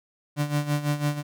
35% pulse tone with tremolo, 146.83 Hz, D3, in tune, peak -19 dBFS, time 0.36-1.23 s, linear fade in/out 50 ms, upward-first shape sine, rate 6 Hz, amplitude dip 75%, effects none

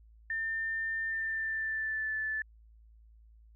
sine tone with pitch glide, 1800 to 1747.7 Hz, A6 to A6, +39 to -12 cents, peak -31 dBFS, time 0.3-2.42 s, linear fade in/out 2 ms, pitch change -51 cents, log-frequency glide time 1.05-2.14 s, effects added 55 Hz sine -55 dBFS peak until 3.55 s

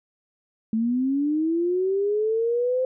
sine linear sweep, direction up, 217.4 to 519 Hz, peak -20 dBFS, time 0.73-2.85 s, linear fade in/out 2 ms, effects none

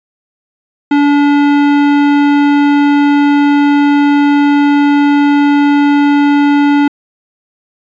sine tone with hard clipping, 287.7 Hz, D4, 36 cents flat, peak -8 dBFS, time 0.91-6.88 s, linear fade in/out 5 ms, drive 16 dB, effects resampled to 16000 Hz

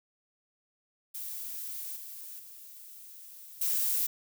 violet noise with level steps, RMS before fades -39 / -44 / -49 / -29 dBFS, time 1.14-4.07 s, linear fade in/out 10 ms, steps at 1.96 / 2.39 / 3.61 s, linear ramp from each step 5 ms, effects none

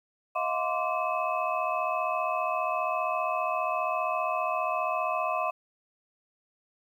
sine tone cluster, 637 / 712 / 1039 / 1160 / 2580 Hz, D#5 / F5 / C6 / D6 / E7, +41 / +33 / -12 / -22 / -38 cents, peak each -32 / -32 / -32 / -32 / -37 dBFS, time 0.35-5.51 s, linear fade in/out 10 ms, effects 10-bit

